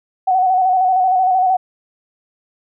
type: tone with vibrato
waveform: sine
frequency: 745 Hz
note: F#5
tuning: 12 cents sharp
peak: -11 dBFS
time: 0.27-1.57 s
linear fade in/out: 10 ms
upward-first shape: square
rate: 13 Hz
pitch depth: 35 cents each way
effects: none